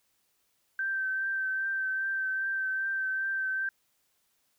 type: tone with vibrato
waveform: sine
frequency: 1556 Hz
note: G6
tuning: 13 cents flat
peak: -28 dBFS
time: 0.79-3.69 s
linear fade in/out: 2 ms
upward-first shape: triangle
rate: 2.5 Hz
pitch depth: 24 cents each way
effects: white hiss -73 dBFS RMS until 4.58 s